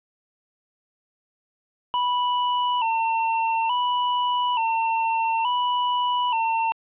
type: tone with vibrato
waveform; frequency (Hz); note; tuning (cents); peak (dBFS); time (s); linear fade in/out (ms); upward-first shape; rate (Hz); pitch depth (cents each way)
square; 943; A#5; +20; -21; 1.94-6.72; 0; square; 0.57; 74
effects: resampled to 8000 Hz + 10-bit